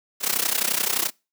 white noise with amplitude modulation, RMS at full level -20 dBFS, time 0.2-1.11 s, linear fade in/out 50 ms, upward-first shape sine, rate 31.6 Hz, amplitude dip 85%, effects noise-tail reverb RT60 0.3 s tail -26 dB re dry + high-pass 200 Hz 12 dB/octave

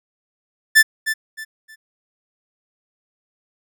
45% pulse tone with echo, 1760 Hz, A6, in tune, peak -7 dBFS, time 0.75-0.83 s, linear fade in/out 20 ms, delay 310 ms, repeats 3, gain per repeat -11 dB, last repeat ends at 1.76 s, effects none

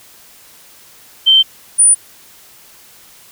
sine tone pair in turn, 3115 / 9424 Hz, G7 / D9, -12 / +5 cents, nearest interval octave + perfect fifth, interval 1917 cents, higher second, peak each -5 dBFS, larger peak neither, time 1.26-1.43 / 1.78-1.95 s, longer neither, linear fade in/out 20 ms, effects white hiss -43 dBFS RMS until 3.31 s

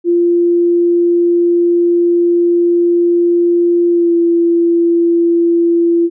sine tone with pitch glide, 345.8 to 339.7 Hz, F4 to F4, -17 to -48 cents, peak -8 dBFS, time 0.04-6.1 s, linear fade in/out 50 ms, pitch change -31 cents, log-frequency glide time 3.89-4.14 s, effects none

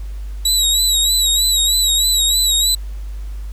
25% pulse tone with vibrato, 3877 Hz, B7, 33 cents flat, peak -8 dBFS, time 0.45-2.75 s, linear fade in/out 5 ms, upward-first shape sine, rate 3.2 Hz, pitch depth 62 cents each way, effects added 50 Hz sine -24 dBFS peak until 3.52 s + pink hiss -48 dBFS RMS until 3.52 s

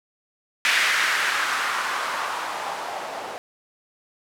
violet noise with low-pass filter sweep, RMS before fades -25 dBFS, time 0.65-3.38 s, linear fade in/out 0 ms, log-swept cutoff 2000 to 670 Hz, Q 2.1, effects none

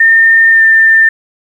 sine tone with pitch glide, 1814 to 1793.2 Hz, A#6 to A6, -48 to +32 cents, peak -3 dBFS, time 0-1.09 s, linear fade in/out 5 ms, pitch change -20 cents, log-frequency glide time 0.52-0.61 s, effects 7-bit

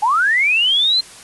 sine linear sweep, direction up, 802 to 4186 Hz, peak -12 dBFS, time 0.02-1.01 s, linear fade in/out 10 ms, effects white hiss -39 dBFS RMS until 1.23 s + resampled to 24000 Hz

